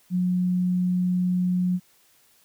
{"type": "tone", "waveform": "sine", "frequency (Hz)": 180.7, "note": "F#3", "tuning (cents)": -41, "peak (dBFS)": -20, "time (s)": [0.1, 1.8], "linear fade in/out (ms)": 50, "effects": ["white hiss -60 dBFS RMS until 2.44 s"]}